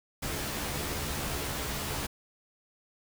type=noise with comb filter; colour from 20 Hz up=pink; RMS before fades=-34 dBFS; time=0.22-2.07 s; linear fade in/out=10 ms; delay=14 ms; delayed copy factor=+0.65; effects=none